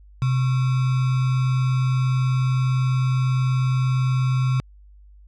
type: tone with sample-and-hold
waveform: sine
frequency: 129.2 Hz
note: C3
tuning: 21 cents flat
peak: -17 dBFS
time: 0.22-4.6 s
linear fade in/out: 0 ms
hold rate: 1225 Hz
effects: added 50 Hz sine -45 dBFS peak until 5.27 s + low-pass 5000 Hz 12 dB/octave